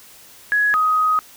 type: tone pair in turn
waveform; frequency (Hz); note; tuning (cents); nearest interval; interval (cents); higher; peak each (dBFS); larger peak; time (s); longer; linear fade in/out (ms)
sine; 1676 / 1255.6; G#6 / D#6; +15 / +15; perfect fourth; 500; first; -14; neither; 0.52-0.74 / 0.74-1.19; second; 0
effects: white hiss -45 dBFS RMS until 1.36 s